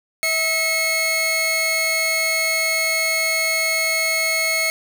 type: tone pair together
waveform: sawtooth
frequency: 648 / 2181 Hz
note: E5 / C#7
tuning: -30 / -29 cents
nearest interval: octave + major sixth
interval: 2101 cents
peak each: -22 / -15 dBFS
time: 0.23-4.7 s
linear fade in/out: 0 ms
effects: none